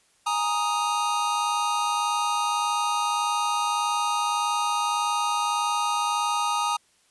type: chord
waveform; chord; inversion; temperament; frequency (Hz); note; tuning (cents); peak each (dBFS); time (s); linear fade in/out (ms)
square; Ab suspended second; none; equal; 830.6 / 932.3 / 1244.5; Ab5 / Bb5 / Eb6; 0 / 0 / 0; -30 / -28 / -27; 0.26-6.77; 10
effects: white hiss -63 dBFS RMS until 7.1 s + resampled to 24000 Hz